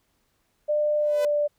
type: tone with pitch glide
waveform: sine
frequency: 598 to 589.1 Hz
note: D5 to D5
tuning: +31 to +5 cents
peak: -20 dBFS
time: 0.68-1.48 s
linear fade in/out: 20 ms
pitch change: -26 cents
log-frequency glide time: 0.99-1.26 s
type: tone with exponential growth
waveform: sawtooth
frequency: 501 Hz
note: B4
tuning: 25 cents sharp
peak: -25 dBFS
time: 0.96-1.25 s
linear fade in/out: 2 ms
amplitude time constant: 61 ms
effects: pink hiss -70 dBFS RMS until 1.58 s